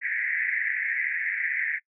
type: band-pass noise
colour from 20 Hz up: pink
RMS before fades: -28 dBFS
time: 0.01-1.8 s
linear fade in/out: 50 ms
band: 1700 to 2200 Hz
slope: 96 dB/octave
effects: noise-tail reverb RT60 0.1 s tail -24 dB re dry